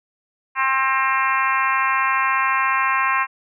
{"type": "harmonic tone with a mistuned harmonic", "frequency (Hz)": 265.7, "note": "C4", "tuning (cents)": 27, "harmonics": [3, 4, 5, 6, 7, 8, 9, 10], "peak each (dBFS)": [-30, -19, -28, -25, -26, -28, -28, -29], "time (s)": [0.55, 3.27], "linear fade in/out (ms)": 50, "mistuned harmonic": 10, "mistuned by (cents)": 24, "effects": []}